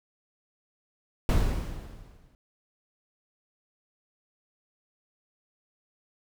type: noise with exponential decay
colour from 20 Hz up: brown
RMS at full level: -20 dBFS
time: 1.29-2.35 s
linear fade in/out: 1 ms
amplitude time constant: 230 ms
effects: none